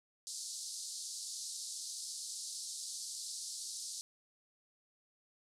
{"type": "band-pass noise", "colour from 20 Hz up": "pink", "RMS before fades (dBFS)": -44, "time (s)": [0.27, 4.01], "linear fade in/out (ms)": 0, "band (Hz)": [4200, 10000], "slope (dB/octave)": 48, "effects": []}